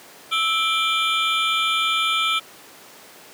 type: tone cluster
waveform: triangle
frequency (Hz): 1314 / 2366 / 2989 / 3231 / 3530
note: E6 / D7 / F#7 / G#7 / A7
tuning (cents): -6 / +12 / +17 / -48 / +5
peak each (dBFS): -21 / -23 / -29 / -24 / -24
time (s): 0.31-2.4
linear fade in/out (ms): 20
effects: pink hiss -44 dBFS RMS until 3.33 s + high-pass 300 Hz 12 dB/octave